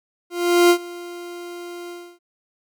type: tone with ADSR envelope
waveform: 40% pulse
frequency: 349.2 Hz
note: F4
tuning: in tune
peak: -9 dBFS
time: 0.3-2.19 s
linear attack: 400 ms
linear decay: 77 ms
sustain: -22 dB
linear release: 290 ms
effects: none